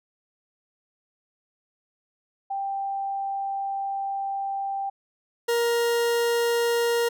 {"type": "tone pair in turn", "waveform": ["sine", "40% pulse"], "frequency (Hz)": [787, 470.2], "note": ["G5", "A#4"], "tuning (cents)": [7, 15], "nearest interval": "major sixth", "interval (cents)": 892, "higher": "first", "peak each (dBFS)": [-26, -20], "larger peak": "second", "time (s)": [[2.5, 4.9], [5.48, 7.09]], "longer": "first", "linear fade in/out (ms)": 10, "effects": []}